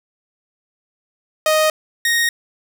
sawtooth tone pair in turn, 622.3 / 1864.8 Hz, D#5 / A#6, 0 / 0 cents, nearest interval octave + perfect fifth, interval 1900 cents, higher second, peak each -9 / -11 dBFS, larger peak first, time 1.46-1.7 / 2.05-2.29 s, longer neither, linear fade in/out 2 ms, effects none

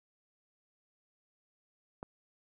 click, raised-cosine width 1 ms, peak -27 dBFS, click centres 2.029 s, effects none

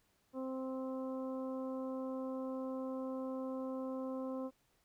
harmonic tone, 261.6 Hz, C4, in tune, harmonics 1 / 2 / 3 / 4 / 5, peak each -40 / -42 / -55 / -51 / -58 dBFS, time 0.33-4.51 s, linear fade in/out 50 ms, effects pink hiss -75 dBFS RMS until 4.84 s

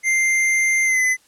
square tone with pitch glide, 2093 to 2023 Hz, C7 to B6, 0 to +41 cents, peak -16 dBFS, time 0.03-1.17 s, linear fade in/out 50 ms, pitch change -59 cents, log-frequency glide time 0.84-1.01 s, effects white hiss -56 dBFS RMS until 1.27 s + low-pass 10000 Hz 12 dB/octave

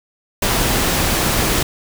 pink noise, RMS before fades -17 dBFS, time 0.42-1.63 s, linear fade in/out 5 ms, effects none

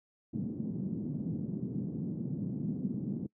white band-pass noise, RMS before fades -36 dBFS, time 0.33-3.27 s, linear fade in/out 10 ms, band 140 to 240 Hz, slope 24 dB/octave, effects noise-tail reverb RT60 0.1 s tail -23 dB re dry

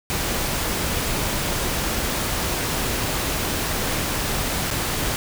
pink noise with dropouts, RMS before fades -24 dBFS, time 0.1-5.16 s, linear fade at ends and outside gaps 0 ms, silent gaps 4.704-4.711 s, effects none

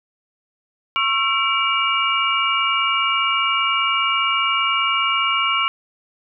sine tone cluster, 1094 / 1343 / 2310 / 2845 Hz, C#6 / E6 / D7 / F7, -23 / +32 / -29 / +31 cents, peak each -22 dBFS, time 0.96-5.68 s, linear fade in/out 0 ms, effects none

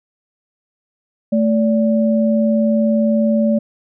sine tone pair together, 220 / 577.6 Hz, A3 / D5, 0 / -29 cents, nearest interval octave + perfect fourth, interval 1671 cents, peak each -13 / -18 dBFS, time 1.32-3.59 s, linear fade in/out 10 ms, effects none

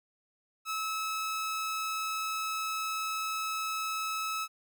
sawtooth tone, 1297 Hz, E6, 28 cents flat, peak -28 dBFS, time 0.65-4.48 s, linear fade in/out 50 ms, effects none

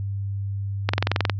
click train, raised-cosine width 0.3 ms, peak -4 dBFS, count 10, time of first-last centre 0.89-1.297 s, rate 22.1 Hz, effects added 99 Hz sine -25 dBFS peak until 1.39 s + resampled to 16000 Hz

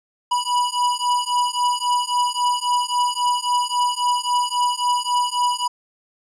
square beating tone pair, 977 / 980.7 Hz, B5 / B5, -19 / -12 cents, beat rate 3.7 Hz, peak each -22 dBFS, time 0.31-5.68 s, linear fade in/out 10 ms, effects resampled to 24000 Hz

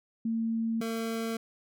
sine / 25% pulse tone pair in turn, 226.5 / 226.5 Hz, A#3 / A#3, -50 / -50 cents, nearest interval unison, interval 0 cents, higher neither, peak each -27 dBFS, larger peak neither, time 0.25-0.81 / 0.81-1.37 s, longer neither, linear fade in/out 5 ms, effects none

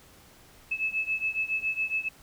sine beating tone pair, 2600 / 2607.2 Hz, E7 / E7, -24 / -20 cents, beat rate 7.2 Hz, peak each -29 / -31 dBFS, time 0.71-2.09 s, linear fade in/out 10 ms, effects pink hiss -55 dBFS RMS until 2.22 s

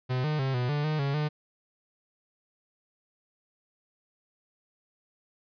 45% pulse tone with pitch steps, 127.4 / 152.4 / 133.4 / 123.8 / 146.9 / 153.8 / 139.4 / 150.7 Hz, C3 / D#3 / C3 / B2 / D3 / D#3 / C#3 / D3, -46 / -36 / +34 / +5 / +1 / -20 / +10 / +45 cents, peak -26 dBFS, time 0.09-1.29 s, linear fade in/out 20 ms, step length 150 ms, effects resampled to 11025 Hz

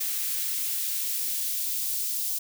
blue noise with high-pass filter sweep, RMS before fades -29 dBFS, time 0-2.39 s, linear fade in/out 10 ms, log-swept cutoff 1500 to 4100 Hz, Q 0.79, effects none

